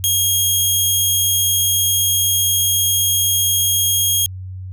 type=tone; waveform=10% pulse; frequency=3257 Hz; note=G#7; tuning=34 cents flat; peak=-6 dBFS; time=0.04-4.26 s; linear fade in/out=0 ms; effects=added 93 Hz sine -27 dBFS peak until 4.72 s